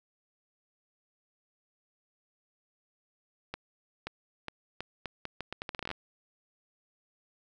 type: accelerating click train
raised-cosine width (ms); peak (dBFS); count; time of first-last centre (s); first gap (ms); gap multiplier
0.3; -20; 18; 3.54-5.914; 530; 0.78
effects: none